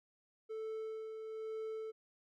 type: tone with tremolo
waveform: triangle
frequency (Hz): 440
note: A4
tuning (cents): 0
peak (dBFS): -37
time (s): 0.49-1.92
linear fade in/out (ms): 20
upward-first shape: sine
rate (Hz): 1.1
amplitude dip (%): 40
effects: none